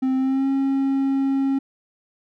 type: tone with pitch glide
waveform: triangle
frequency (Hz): 261.6 to 271.5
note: C4 to C#4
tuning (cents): 0 to -36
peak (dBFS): -16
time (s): 0.02-1.59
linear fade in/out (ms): 10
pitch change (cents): +64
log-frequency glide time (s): 0.17-0.48
effects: none